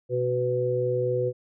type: harmonic tone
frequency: 124.4 Hz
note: B2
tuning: 13 cents sharp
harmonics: 1 / 3 / 4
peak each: -29 / -28 / -25 dBFS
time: 0.09-1.33 s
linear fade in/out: 50 ms
effects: none